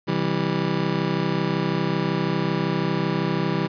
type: chord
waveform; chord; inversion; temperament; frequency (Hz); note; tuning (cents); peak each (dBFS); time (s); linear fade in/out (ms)
25% pulse; C major; none; just; 130.81 / 163.52 / 196.22; C3 / E3 / G3; 0 / -14 / +2; -26 / -20 / -23; 0.07-3.68; 20
effects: resampled to 11025 Hz + 9-bit